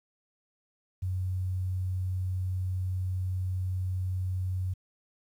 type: tone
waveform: sine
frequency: 92.5 Hz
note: F#2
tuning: in tune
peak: -28 dBFS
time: 1.02-4.74 s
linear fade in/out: 10 ms
effects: 10-bit